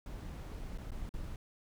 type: noise with dropouts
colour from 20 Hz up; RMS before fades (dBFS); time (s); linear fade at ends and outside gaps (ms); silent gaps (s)
brown; -42; 0.06-1.36; 2; 0.777-0.783 / 0.907-0.917 / 1.092-1.139
effects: none